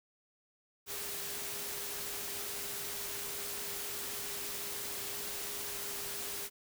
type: tone in noise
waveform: sine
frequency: 405.6 Hz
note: G#4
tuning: 41 cents flat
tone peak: -51 dBFS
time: 0.86-6.5 s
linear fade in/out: 50 ms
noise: white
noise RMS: -40 dBFS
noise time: 0.86-6.5 s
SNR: -14 dB
effects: none